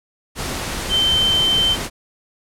sine tone in noise, 3100 Hz, G7, 20 cents flat, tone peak -14 dBFS, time 0.89-1.77 s, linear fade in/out 50 ms, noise pink, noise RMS -25 dBFS, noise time 0.35-1.9 s, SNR +8 dB, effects low-pass 11000 Hz 12 dB/octave

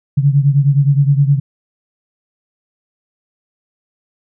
sine beating tone pair, 138.59 / 148.19 Hz, C#3 / D3, 0 / +16 cents, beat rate 9.6 Hz, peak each -10 / -14 dBFS, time 0.17-1.4 s, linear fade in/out 10 ms, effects none

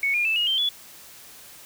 sine tone with pitch steps, 2217 / 2418 / 2636 / 2875 / 3135 / 3419 Hz, C#7 / D7 / E7 / F7 / G7 / G#7, 0 / +50 / -1 / +50 / -1 / +50 cents, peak -20 dBFS, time 0.03-0.69 s, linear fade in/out 2 ms, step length 110 ms, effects white hiss -46 dBFS RMS until 1.65 s

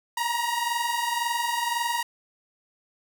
sawtooth tone pair together, 935.1 / 957 Hz, A#5 / A#5, +5 / +45 cents, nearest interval unison, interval 40 cents, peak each -24 dBFS, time 0.17-2.03 s, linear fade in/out 5 ms, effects none

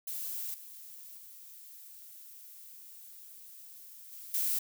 violet noise with level steps, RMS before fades -38 / -49 / -51 / -47 / -31 dBFS, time 0.07-4.59 s, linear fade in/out 5 ms, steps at 0.54 / 1.18 / 4.12 / 4.34 s, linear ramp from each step 2 ms, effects none

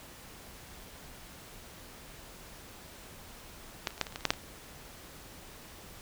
clicks, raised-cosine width 0.2 ms, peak -12 / -30 / -28 / -10 / -23 / -29 / -19 / -30 / -8 / -7 / -26 dBFS, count 11, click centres 3.872 / 3.906 / 3.979 / 4.013 / 4.068 / 4.124 / 4.159 / 4.208 / 4.253 / 4.305 / 4.336 s, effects pink hiss -50 dBFS RMS until 6.01 s

